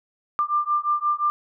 sine beating tone pair, 1188 / 1193.7 Hz, D6 / D6, +20 / +28 cents, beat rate 5.7 Hz, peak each -23 dBFS, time 0.39-1.3 s, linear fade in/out 0 ms, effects none

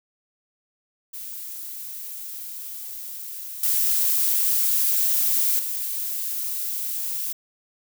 violet noise with level steps, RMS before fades -35 / -21 / -28 dBFS, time 1.13-7.33 s, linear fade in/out 10 ms, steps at 3.63 / 5.59 s, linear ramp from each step 2 ms, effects none

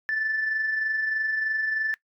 sine tone pair together, 1734 / 1757.2 Hz, A6 / A6, -26 / -3 cents, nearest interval unison, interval 23 cents, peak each -33 / -23 dBFS, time 0.09-1.94 s, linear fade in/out 0 ms, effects noise-tail reverb RT60 0.1 s tail -22 dB re dry + tanh soft clip ceiling -19 dBFS

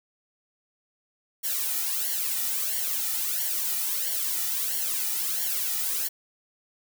blue noise with flanger, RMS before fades -28 dBFS, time 1.43-6.09 s, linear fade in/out 20 ms, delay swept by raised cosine 0.79 to 1.89 ms, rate 1.5 Hz, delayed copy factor -0.85, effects none

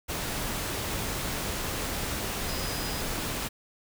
sine tone in noise, 4978 Hz, D#8, in tune, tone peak -40 dBFS, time 2.47-3.02 s, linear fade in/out 20 ms, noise pink, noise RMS -32 dBFS, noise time 0.08-3.49 s, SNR -11 dB, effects none

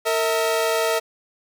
sawtooth tone pair together, 456.7 / 645.9 Hz, A#4 / E5, -36 / -35 cents, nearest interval tritone, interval 601 cents, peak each -18 dBFS, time 0.05-1 s, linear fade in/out 20 ms, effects none

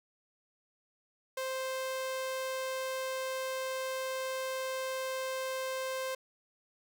sawtooth tone, 523.3 Hz, C5, in tune, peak -30 dBFS, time 1.37-6.15 s, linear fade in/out 5 ms, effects none

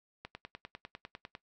click train, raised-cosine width 0.3 ms, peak -26 dBFS, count 12, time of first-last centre 0.25-1.351 s, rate 9.99 Hz, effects noise-tail reverb RT60 0.1 s tail -19 dB re dry

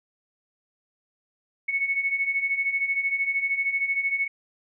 sine beating tone pair, 2200 / 2213 Hz, C#7 / C#7, -14 / -3 cents, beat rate 13 Hz, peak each -29 / -24 dBFS, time 1.68-4.28 s, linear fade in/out 10 ms, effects none

